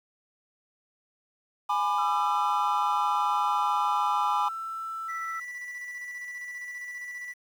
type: chord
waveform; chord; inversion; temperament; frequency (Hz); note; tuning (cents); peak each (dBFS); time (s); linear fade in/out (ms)
triangle; G# diminished; none; just; 830.6 / 996.7 / 1196.1; G#5 / B5 / D6; 0 / +16 / +31; -26; 1.69-4.49; 10
type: tone with pitch glide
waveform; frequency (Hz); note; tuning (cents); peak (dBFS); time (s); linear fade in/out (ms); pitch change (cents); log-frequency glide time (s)
sine; 1341 to 1327.9; E6 to E6; +29 to +12; -32; 1.98-5.4; 5; -17; 3.56-4.97
type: tone with tremolo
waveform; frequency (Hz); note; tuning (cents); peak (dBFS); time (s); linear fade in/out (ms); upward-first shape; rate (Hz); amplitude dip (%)
triangle; 1964; B6; -10; -33; 5.08-7.34; 20; square; 15; 25
effects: tanh soft clip ceiling -13 dBFS + 9-bit